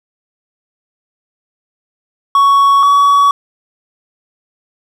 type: tone pair in turn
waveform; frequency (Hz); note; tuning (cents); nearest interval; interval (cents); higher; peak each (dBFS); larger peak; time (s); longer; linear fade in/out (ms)
triangle; 1115 / 1130.6; C#6 / C#6; +10 / +34; unison; 24; second; -4; neither; 2.35-2.83 / 2.83-3.31; neither; 2
effects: none